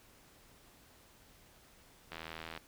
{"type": "click train", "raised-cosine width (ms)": 0.3, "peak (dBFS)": -27, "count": 38, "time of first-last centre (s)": [2.12, 2.576], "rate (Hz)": 81.2, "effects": ["pink hiss -62 dBFS RMS until 2.67 s"]}